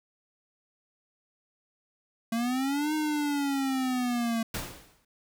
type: linear two-way sweep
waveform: square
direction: up then down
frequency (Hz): 225 to 310 to 225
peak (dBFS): -27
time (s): 2.32-4.43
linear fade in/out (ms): 5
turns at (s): 2.94
type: noise with exponential decay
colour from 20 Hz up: pink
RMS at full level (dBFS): -31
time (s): 4.54-5.05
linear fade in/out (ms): 5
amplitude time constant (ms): 110
effects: none